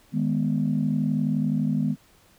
sine chord, G# minor, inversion second, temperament equal, 155.56 / 207.7 / 246.9 Hz, D#3 / G#3 / B3, 0 / 0 / 0 cents, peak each -25 dBFS, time 0.12-1.96 s, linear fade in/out 50 ms, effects tanh soft clip ceiling -13 dBFS + pink hiss -58 dBFS RMS until 2.38 s

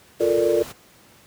pink noise, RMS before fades -37 dBFS, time 0.19-0.73 s, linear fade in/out 20 ms
sine chord, Bb major seventh, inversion second, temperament equal, 349.2 / 440 / 466.2 / 587.3 Hz, F4 / A4 / Bb4 / D5, 0 / 0 / 0 / 0 cents, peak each -22 dBFS, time 0.2-0.63 s, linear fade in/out 10 ms
effects pink hiss -52 dBFS RMS until 1.26 s + high-pass 80 Hz 12 dB/octave

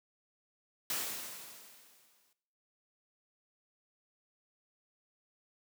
white noise with exponential decay, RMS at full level -34 dBFS, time 0.9-2.33 s, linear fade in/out 1 ms, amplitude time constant 310 ms, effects noise-tail reverb RT60 0.7 s tail -17 dB re dry + high-pass 150 Hz 12 dB/octave

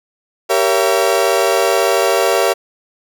35% pulse chord, G diminished seventh, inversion none, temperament just, 392 / 470.4 / 564.5 / 677.4 Hz, G4 / Bb4 / Db5 / Fb5, 0 / +16 / +31 / +47 cents, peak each -16 dBFS, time 0.49-2.54 s, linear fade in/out 20 ms, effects none

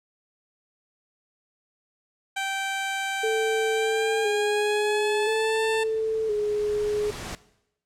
15% pulse tone with pitch glide, 779 to 889.7 Hz, G5 to A5, -11 to +19 cents, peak -20 dBFS, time 2.36-5.84 s, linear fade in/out 10 ms, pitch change +230 cents, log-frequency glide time 3.72-5.62 s
sine tone with vibrato, 430 Hz, A4, 40 cents flat, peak -22 dBFS, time 3.23-7.11 s, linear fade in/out 10 ms, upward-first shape square, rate 0.49 Hz, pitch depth 46 cents each way
pink noise with exponential growth, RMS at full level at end -34 dBFS, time 4.26-7.35 s, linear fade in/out 0 ms, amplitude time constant 670 ms
effects noise-tail reverb RT60 0.8 s tail -18 dB re dry + low-pass 9000 Hz 12 dB/octave

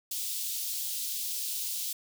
white high-pass noise, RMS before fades -34 dBFS, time 0.11-1.93 s, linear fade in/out 5 ms, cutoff 3300 Hz, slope 24 dB/octave, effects none

